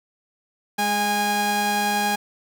sawtooth tone pair together, 207.7 / 820.3 Hz, G#3 / G#5, 0 / -22 cents, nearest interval 2 octaves, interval 2378 cents, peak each -23 / -17 dBFS, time 0.78-2.16 s, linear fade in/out 10 ms, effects none

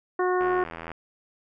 harmonic tone, 364.4 Hz, F#4, 26 cents flat, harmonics 1 / 2 / 3 / 4 / 5, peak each -23 / -29 / -29 / -34 / -36 dBFS, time 0.19-0.64 s, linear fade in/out 5 ms
click train, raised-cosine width 0.5 ms, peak -21 dBFS, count 43, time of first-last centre 0.41-0.917 s, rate 82.9 Hz
effects none

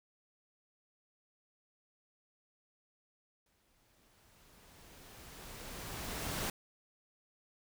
pink noise with exponential growth, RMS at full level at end -36 dBFS, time 3.46-6.5 s, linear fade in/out 2 ms, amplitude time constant 660 ms, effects none

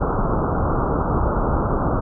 pink low-pass noise, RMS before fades -20 dBFS, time 0-2.01 s, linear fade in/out 20 ms, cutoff 1400 Hz, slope 96 dB/octave, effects none

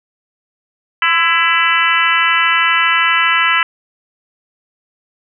harmonic tone with a mistuned harmonic, 332.5 Hz, E4, 15 cents sharp, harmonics 3 / 4 / 5 / 6 / 7 / 8 / 9, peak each -20 / -16 / -18 / -16 / -21 / -19 / -20 dBFS, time 1.02-3.63 s, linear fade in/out 2 ms, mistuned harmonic 3, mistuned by +39 cents, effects none

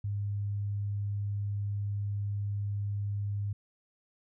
sine tone, 101.7 Hz, G#2, 36 cents flat, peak -30 dBFS, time 0.04-3.53 s, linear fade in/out 5 ms, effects none

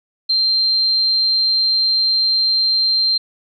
sine tone, 4156 Hz, C8, 12 cents flat, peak -13 dBFS, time 0.29-3.18 s, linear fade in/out 10 ms, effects none

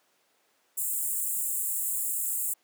pink high-pass noise, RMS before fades -30 dBFS, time 0.77-2.54 s, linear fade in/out 10 ms, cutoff 7300 Hz, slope 96 dB/octave, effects pink hiss -68 dBFS RMS until 2.63 s + high-pass 400 Hz 12 dB/octave

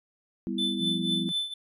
sine chord, E minor, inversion first, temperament just, 197.78 / 247.2 / 329.6 Hz, G3 / B3 / E4, +16 / +2 / 0 cents, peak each -32 / -33 / -34 dBFS, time 0.47-1.29 s, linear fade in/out 0 ms
triangle tone with tremolo, 3520 Hz, A7, in tune, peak -23 dBFS, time 0.58-1.54 s, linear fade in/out 5 ms, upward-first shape triangle, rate 4.1 Hz, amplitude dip 85%
sine tone, 174.61 Hz, F3, in tune, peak -32 dBFS, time 0.8-1.32 s, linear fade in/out 10 ms
effects resampled to 32000 Hz

